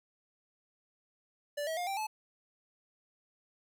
square tone with pitch steps, 583 / 643.2 / 709.5 / 782.7 / 863.5 Hz, D5 / E5 / F5 / G5 / A5, -13 / -43 / +27 / -3 / -33 cents, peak -34 dBFS, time 1.57-2.07 s, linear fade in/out 10 ms, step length 100 ms, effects none

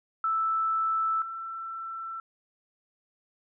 sine tone pair in turn, 1318.5 / 1337.7 Hz, E6 / E6, 0 / +25 cents, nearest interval unison, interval 25 cents, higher second, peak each -24 / -34 dBFS, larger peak first, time 0.24-1.22 / 1.22-2.2 s, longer neither, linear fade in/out 2 ms, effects none

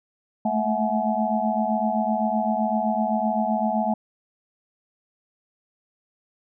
sine tone cluster, 214.9 / 222.7 / 652 / 734 / 850 Hz, A3 / A3 / E5 / F#5 / G#5, -41 / +21 / -19 / -14 / +40 cents, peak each -27 dBFS, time 0.45-3.94 s, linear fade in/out 5 ms, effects none

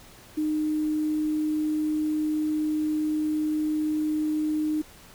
sine tone with quantisation, 306.8 Hz, D#4, 24 cents flat, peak -23 dBFS, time 0.37-4.82 s, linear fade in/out 10 ms, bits 8, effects pink hiss -50 dBFS RMS until 5.14 s

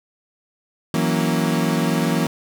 35% pulse chord, F# dominant seventh, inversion third, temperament equal, 164.81 / 185 / 233.1 / 277.2 Hz, E3 / F#3 / A#3 / C#4, 0 / 0 / 0 / 0 cents, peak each -20 / -23 / -21 / -24 dBFS, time 0.94-2.27 s, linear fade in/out 2 ms, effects none

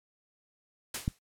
white noise with exponential decay, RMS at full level -31 dBFS, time 0.94-1.19 s, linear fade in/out 5 ms, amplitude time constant 53 ms
click, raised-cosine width 5 ms, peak -16 dBFS, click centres 1.079 s
effects noise-tail reverb RT60 0.1 s tail -25 dB re dry + low-pass 11000 Hz 12 dB/octave

